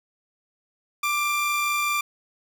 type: tone pair together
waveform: 45% pulse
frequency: 1176.7 / 2378 Hz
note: D6 / D7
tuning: +3 / +21 cents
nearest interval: octave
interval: 1218 cents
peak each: -25 dBFS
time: 1.03-2.01 s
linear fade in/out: 5 ms
effects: none